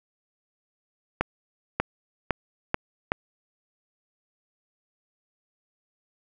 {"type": "accelerating click train", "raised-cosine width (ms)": 0.5, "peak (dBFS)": -7, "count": 5, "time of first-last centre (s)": [1.21, 3.119], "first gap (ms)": 590, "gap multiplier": 0.86, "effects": []}